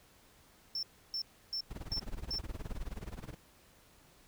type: tone bursts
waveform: triangle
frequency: 5380 Hz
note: E8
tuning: 34 cents sharp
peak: -33 dBFS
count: 5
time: 0.75-2.385 s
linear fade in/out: 2 ms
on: 79 ms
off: 310 ms
type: noise with tremolo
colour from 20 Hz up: brown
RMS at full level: -38 dBFS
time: 1.7-3.35 s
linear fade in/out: 10 ms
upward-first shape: sine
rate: 19 Hz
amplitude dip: 100%
effects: pink hiss -63 dBFS RMS until 4.27 s